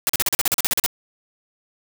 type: noise bursts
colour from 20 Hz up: white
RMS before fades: -19 dBFS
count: 13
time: 0.07-0.862 s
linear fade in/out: 0 ms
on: 24 ms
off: 40 ms
effects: none